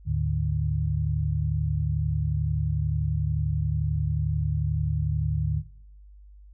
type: tone cluster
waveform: sine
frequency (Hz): 76.2 / 107.5 / 149.7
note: D#2 / A2 / D3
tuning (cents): -36 / -40 / +33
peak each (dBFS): -27 / -28 / -27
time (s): 0.05-5.63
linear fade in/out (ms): 50
effects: noise-tail reverb RT60 0.6 s tail -17 dB re dry + added 50 Hz sine -46 dBFS peak until 6.53 s

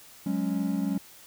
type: chord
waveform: triangle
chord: F# suspended second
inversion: none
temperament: equal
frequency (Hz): 185 / 207.7 / 277.2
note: F#3 / G#3 / C#4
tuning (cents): 0 / 0 / 0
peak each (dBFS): -28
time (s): 0.26-0.98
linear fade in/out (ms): 5
effects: white hiss -51 dBFS RMS until 1.26 s

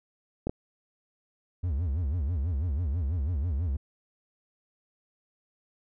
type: clicks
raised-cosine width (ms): 2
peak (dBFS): -16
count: 2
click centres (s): 0.47 / 0.495
type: tone with vibrato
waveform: triangle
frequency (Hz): 77.78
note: D#2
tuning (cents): 0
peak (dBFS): -24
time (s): 1.63-3.77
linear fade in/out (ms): 10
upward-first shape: sine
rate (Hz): 6.1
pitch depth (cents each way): 280
effects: none

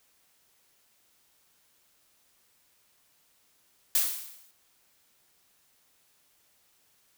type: noise with exponential decay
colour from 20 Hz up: blue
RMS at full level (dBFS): -22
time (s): 3.95-4.51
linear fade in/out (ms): 2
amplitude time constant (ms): 120
effects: white hiss -67 dBFS RMS until 7.17 s

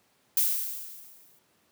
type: noise with exponential decay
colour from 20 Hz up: violet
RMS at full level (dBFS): -22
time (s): 0.37-1.39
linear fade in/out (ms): 2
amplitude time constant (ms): 220
effects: pink hiss -67 dBFS RMS until 1.71 s + high-pass 150 Hz 12 dB/octave

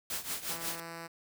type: noise with tremolo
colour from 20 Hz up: white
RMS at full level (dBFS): -34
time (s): 0.1-0.8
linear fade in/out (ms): 2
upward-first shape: triangle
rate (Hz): 5.6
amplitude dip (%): 85
type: tone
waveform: 5% pulse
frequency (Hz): 166.7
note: E3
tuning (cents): +20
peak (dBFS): -30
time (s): 0.49-1.08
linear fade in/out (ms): 20
effects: none

